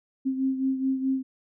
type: beating tone pair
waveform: sine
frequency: 264.4 / 269.1 Hz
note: C4 / C4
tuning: +18 / +49 cents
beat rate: 4.7 Hz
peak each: -24 / -31 dBFS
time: 0.25-1.23 s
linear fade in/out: 20 ms
effects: none